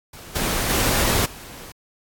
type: noise with level steps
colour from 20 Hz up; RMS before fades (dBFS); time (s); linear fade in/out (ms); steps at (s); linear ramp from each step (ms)
pink; -40 / -23 / -20 / -39; 0.13-1.72; 5; 0.35 / 0.69 / 1.25; 10
effects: AAC 64 kbps